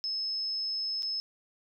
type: tone with dropouts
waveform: sine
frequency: 5200 Hz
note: E8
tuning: 24 cents flat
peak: -30 dBFS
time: 0.04-1.2 s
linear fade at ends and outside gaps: 0 ms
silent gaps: 1.023-1.03 s
effects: none